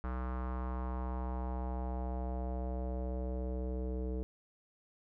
square tone with low-pass filter sweep, 63 Hz, B1, 35 cents sharp, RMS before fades -37 dBFS, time 0.04-4.23 s, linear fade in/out 0 ms, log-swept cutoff 1300 to 440 Hz, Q 2.9, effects none

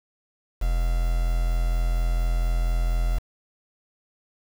triangle tone with quantisation, 42.12 Hz, E1, 38 cents sharp, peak -18 dBFS, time 0.61-3.19 s, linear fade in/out 10 ms, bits 6, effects none

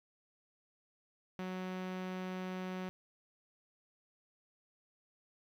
sawtooth tone with low-pass filter, 185 Hz, F#3, in tune, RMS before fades -41 dBFS, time 1.39-2.89 s, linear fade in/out 0 ms, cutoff 3000 Hz, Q 0.97, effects 11-bit

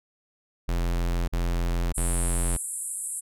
square tone bursts, 43.08 Hz, F1, 23 cents flat, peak -24 dBFS, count 3, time 0.68-2.57 s, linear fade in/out 10 ms, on 600 ms, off 45 ms
pink band-pass noise, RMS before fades -33 dBFS, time 1.94-3.21 s, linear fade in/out 20 ms, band 7900 to 11000 Hz, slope 96 dB/octave
effects none

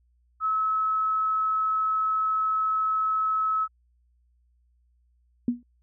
sine tone, 1293 Hz, E6, 34 cents flat, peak -22 dBFS, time 0.4-3.68 s, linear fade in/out 50 ms
sine tone with exponential decay, 241.6 Hz, B3, 38 cents flat, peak -17 dBFS, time 5.48-5.63 s, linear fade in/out 2 ms, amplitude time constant 32 ms
effects added 60 Hz sine -62 dBFS peak until 5.82 s

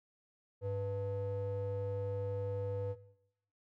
triangle ring-modulated tone, 196 Hz, G3, in tune, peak -29 dBFS, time 0.61-2.96 s, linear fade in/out 50 ms, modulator 297 Hz, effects noise-tail reverb RT60 0.8 s tail -18 dB re dry

